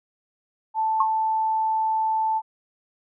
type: tone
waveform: sine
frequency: 880 Hz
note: A5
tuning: in tune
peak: -20 dBFS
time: 0.74-2.42 s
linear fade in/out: 50 ms
type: tone with exponential decay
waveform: sine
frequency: 1081 Hz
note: C#6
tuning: 44 cents flat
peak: -14 dBFS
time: 1-1.12 s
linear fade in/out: 5 ms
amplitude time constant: 24 ms
effects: none